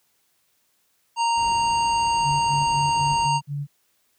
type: harmonic tone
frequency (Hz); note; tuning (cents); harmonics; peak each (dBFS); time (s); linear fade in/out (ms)
929; A#5; -6; 1 / 3 / 5 / 7 / 9; -19 / -29 / -33 / -36 / -38; 1.16-3.41; 50
type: noise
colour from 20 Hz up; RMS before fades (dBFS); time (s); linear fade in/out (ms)
brown; -35; 1.35-3.3; 50
type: tone bursts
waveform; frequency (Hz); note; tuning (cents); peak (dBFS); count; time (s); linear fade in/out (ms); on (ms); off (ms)
sine; 143.5; D3; -40; -25; 6; 2.22-3.67; 50; 200; 50
effects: white hiss -67 dBFS RMS until 4.18 s + high-pass 60 Hz 12 dB/octave

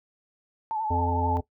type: tone with vibrato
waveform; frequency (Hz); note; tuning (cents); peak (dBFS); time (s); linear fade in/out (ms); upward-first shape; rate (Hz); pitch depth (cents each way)
sine; 874; A5; -12; -26; 0.71-1.37; 0; sine; 11; 54
type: harmonic tone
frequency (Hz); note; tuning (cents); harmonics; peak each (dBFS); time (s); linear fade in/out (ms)
86.6; F2; -14; 1 / 3 / 5 / 7 / 9 / 10; -27 / -32 / -33 / -37 / -37 / -38; 0.9-1.41; 10
effects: noise-tail reverb RT60 0.1 s tail -17 dB re dry

